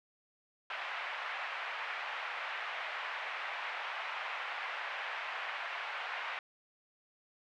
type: band-pass noise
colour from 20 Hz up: white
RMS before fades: -40 dBFS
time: 0.7-6.39 s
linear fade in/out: 2 ms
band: 680 to 2500 Hz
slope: 24 dB/octave
effects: none